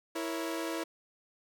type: chord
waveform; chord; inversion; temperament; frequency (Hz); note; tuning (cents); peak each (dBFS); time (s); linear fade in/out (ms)
sawtooth; A# diminished; second; equal with one note detuned; 329.6 / 469.1 / 554.4; E4 / A#4 / C#5; 0 / +11 / 0; -31 / -37 / -37; 0.15-0.84; 10
effects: none